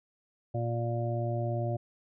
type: harmonic tone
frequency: 117.5 Hz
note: A#2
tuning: 14 cents sharp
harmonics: 1 / 2 / 3 / 5 / 6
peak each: -30 / -42 / -38 / -36 / -39 dBFS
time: 0.54-1.77 s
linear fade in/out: 10 ms
effects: none